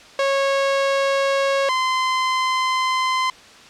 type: tone pair in turn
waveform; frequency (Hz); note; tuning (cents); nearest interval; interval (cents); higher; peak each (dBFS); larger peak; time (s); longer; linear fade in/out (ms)
sawtooth; 549 / 1033.4; C#5 / C6; -17 / -22; major seventh; 1095; second; -13 / -14; first; 0.19-1.69 / 1.69-3.3; second; 2
effects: white hiss -44 dBFS RMS until 3.69 s + low-pass 5000 Hz 12 dB/octave